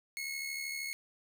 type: tone with amplitude modulation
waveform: sawtooth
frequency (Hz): 2178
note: C#7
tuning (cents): -31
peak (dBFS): -31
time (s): 0.17-0.93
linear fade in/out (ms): 0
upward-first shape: sine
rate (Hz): 72.9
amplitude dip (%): 50
effects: none